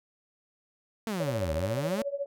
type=exponential two-way sweep; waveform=sawtooth; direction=down then up; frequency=232.5 to 73.42 to 232.5 Hz; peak=-26 dBFS; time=1.07-2.02 s; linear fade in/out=0 ms; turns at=1.53 s
type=tone with tremolo; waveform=sine; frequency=563 Hz; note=C#5; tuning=27 cents sharp; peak=-26 dBFS; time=1.2-2.26 s; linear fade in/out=2 ms; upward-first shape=triangle; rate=14 Hz; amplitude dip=95%
effects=none